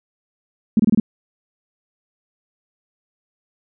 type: tone bursts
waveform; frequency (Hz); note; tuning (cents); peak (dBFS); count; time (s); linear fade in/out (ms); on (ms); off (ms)
sine; 218; A3; -16; -10; 5; 0.77-0.999; 2; 25; 26
effects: none